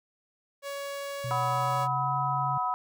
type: tone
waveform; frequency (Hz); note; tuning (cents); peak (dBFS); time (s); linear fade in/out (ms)
sawtooth; 561; C#5; +21; -30; 0.62-1.88; 50
type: tone with pitch glide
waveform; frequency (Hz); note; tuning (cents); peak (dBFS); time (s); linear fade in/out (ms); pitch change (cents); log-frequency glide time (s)
sine; 124.8 to 136.88; B2 to C#3; +19 to -22; -32; 1.24-2.58; 5; +159; 1.35-2.16
type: chord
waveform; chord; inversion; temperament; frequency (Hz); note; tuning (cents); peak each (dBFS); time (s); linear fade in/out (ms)
sine; B major; second; equal with one note detuned; 740 / 987.8 / 1277.3; F#5 / B5 / D#6; 0 / 0 / +45; -32 / -29 / -31; 1.31-2.74; 0
effects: none